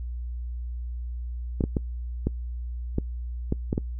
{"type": "clicks", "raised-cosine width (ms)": 3, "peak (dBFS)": -11, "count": 8, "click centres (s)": [1.608, 1.639, 1.768, 2.27, 2.984, 3.524, 3.729, 3.779], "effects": ["noise-tail reverb RT60 0.1 s tail -24 dB re dry", "added 60 Hz sine -30 dBFS peak until 3.99 s"]}